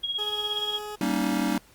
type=tone with tremolo; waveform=sine; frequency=3292 Hz; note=G#7; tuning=16 cents flat; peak=-24 dBFS; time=0.03-0.79 s; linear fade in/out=10 ms; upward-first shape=sine; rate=17 Hz; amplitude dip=65%
type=tone; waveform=20% pulse; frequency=420 Hz; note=G#4; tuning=19 cents sharp; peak=-29 dBFS; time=0.18-0.96 s; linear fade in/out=10 ms
type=chord; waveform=square; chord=Eb dominant seventh; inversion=first; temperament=just; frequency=194.45 / 233.3 / 280 / 311.1 Hz; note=G3 / Bb3 / Db4 / Eb4; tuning=-14 / +2 / +18 / 0 cents; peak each=-30 dBFS; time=1.01-1.58 s; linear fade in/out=2 ms
effects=pink hiss -56 dBFS RMS until 1.74 s + Opus 32 kbps